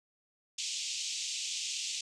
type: band-pass noise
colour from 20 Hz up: white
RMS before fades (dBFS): -37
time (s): 0.58-2.01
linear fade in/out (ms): 5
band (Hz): 2500 to 7600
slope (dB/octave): 48
effects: none